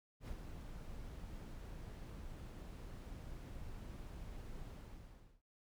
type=noise with ADSR envelope; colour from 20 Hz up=brown; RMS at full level=-44 dBFS; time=0.2-5.42 s; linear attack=79 ms; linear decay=67 ms; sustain=-5 dB; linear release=720 ms; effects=none